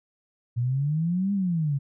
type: exponential two-way sweep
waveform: sine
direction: up then down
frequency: 116.54 to 203.8 to 135.4 Hz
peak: -22 dBFS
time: 0.56-1.79 s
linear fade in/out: 20 ms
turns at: 1.33 s
effects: none